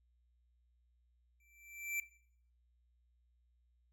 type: tone with exponential growth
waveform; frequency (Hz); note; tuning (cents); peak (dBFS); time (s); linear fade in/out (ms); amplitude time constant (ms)
square; 2340; D7; -7; -34; 1.4-2; 2; 130
effects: noise-tail reverb RT60 0.6 s tail -17 dB re dry + added 60 Hz sine -70 dBFS peak until 3.92 s